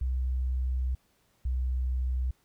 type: tone pair in turn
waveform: sine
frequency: 63.7 / 63.37 Hz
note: C2 / B1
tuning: -46 / +45 cents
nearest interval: unison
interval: 9 cents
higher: first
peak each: -26 dBFS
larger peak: neither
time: 0.01-0.95 / 1.45-2.31 s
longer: first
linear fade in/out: 5 ms
effects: pink hiss -69 dBFS RMS until 2.44 s